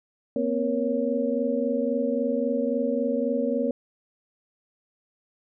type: tone cluster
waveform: sine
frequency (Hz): 237.2 / 260.9 / 473.8 / 556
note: A#3 / C4 / A#4 / C#5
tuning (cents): +30 / -5 / +28 / +5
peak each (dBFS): -28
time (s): 0.36-3.71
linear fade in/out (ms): 2
effects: none